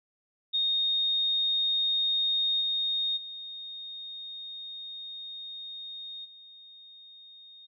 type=tone with level steps; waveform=sine; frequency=3700 Hz; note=A#7; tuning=14 cents flat; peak=-24 / -26 / -38 / -48 dBFS; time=0.53-7.67 s; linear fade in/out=20 ms; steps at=2.6 / 3.16 / 6.24 s; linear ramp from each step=20 ms; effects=none